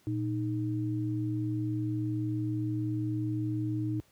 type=tone pair together; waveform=sine; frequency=116.54 / 310.2 Hz; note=A#2 / D#4; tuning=0 / -5 cents; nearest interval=octave + perfect fourth; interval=1695 cents; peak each=-31 / -32 dBFS; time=0.07-4 s; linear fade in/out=0 ms; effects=pink hiss -65 dBFS RMS until 4.11 s + high-pass 60 Hz 12 dB/octave